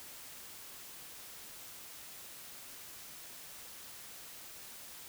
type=silence; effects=white hiss -50 dBFS RMS until 5.08 s